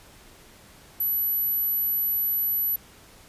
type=tone; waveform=sine; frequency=11840 Hz; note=F#9; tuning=in tune; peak=-22 dBFS; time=1-2.76 s; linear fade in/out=5 ms; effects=pink hiss -51 dBFS RMS until 3.28 s + resampled to 32000 Hz